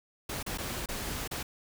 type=noise with dropouts; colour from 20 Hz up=pink; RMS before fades=-36 dBFS; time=0.29-1.43 s; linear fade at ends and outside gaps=5 ms; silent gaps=0.429-0.463 / 0.576-0.583 / 0.86-0.887 / 1.277-1.311 s; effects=none